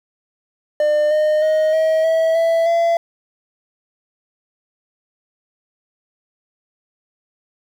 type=tone with pitch steps; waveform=triangle; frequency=600 / 611.9 / 624 / 636.4 / 649 / 661.9 / 675 Hz; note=D5 / D#5 / D#5 / D#5 / E5 / E5 / E5; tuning=+37 / -29 / +5 / +39 / -27 / +7 / +41 cents; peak=-11 dBFS; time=0.8-2.97 s; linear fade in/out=2 ms; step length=310 ms; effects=7-bit